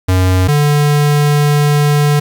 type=tone pair in turn; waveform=square; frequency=92.5 / 146.83 Hz; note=F#2 / D3; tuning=0 / 0 cents; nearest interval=minor sixth; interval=800 cents; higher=second; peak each=-9 dBFS; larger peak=neither; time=0.08-0.48 / 0.48-2.2 s; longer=second; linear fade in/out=10 ms; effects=7-bit